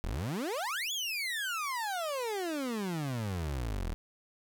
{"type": "exponential two-way sweep", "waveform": "30% pulse", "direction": "up then down", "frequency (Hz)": [37.48, 3469, 37.48], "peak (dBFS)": -30, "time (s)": [0.04, 3.94], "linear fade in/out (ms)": 0, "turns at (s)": 0.92, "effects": []}